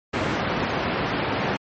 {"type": "band-pass noise", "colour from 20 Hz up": "pink", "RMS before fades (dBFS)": -25, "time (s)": [0.13, 1.57], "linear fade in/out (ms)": 10, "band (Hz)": [130, 2400], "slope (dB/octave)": 12, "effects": ["MP3 32 kbps"]}